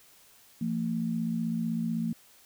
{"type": "tone pair together", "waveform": "sine", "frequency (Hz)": [170.6, 226.5], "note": ["F3", "A#3"], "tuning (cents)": [-40, -50], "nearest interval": "perfect fourth", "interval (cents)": 490, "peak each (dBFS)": [-32, -29], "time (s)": [0.61, 2.13], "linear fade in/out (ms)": 5, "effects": ["white hiss -58 dBFS RMS until 2.45 s"]}